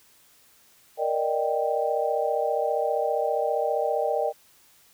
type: chord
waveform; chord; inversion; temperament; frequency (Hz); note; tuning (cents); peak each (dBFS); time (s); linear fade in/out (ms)
sine; Eb major seventh; second; equal; 466.2 / 587.3 / 622.3 / 784; Bb4 / D5 / Eb5 / G5; 0 / 0 / 0 / 0; -28; 0.97-4.33; 50
effects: white hiss -58 dBFS RMS until 4.93 s